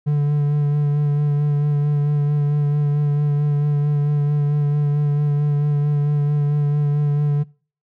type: tone with vibrato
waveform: triangle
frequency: 146.2 Hz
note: D3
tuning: 7 cents flat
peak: -13 dBFS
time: 0.06-7.44 s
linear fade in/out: 20 ms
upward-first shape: sine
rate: 4.5 Hz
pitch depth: 20 cents each way
effects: noise-tail reverb RT60 0.4 s tail -23 dB re dry